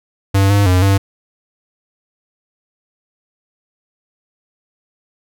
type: tone with pitch steps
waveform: square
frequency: 97.9 / 101.1 / 91.3 / 98.1 Hz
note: G2 / G#2 / F#2 / G2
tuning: -2 / -46 / -23 / +2 cents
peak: -10 dBFS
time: 0.34-0.98 s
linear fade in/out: 10 ms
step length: 160 ms
effects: none